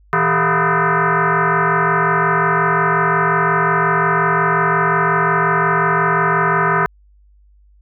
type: tone with frequency modulation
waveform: sine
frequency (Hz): 116.7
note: A#2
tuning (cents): +2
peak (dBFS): -12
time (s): 0.13-6.86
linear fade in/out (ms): 0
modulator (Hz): 279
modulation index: 5.7
effects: added 50 Hz sine -47 dBFS peak until 7.81 s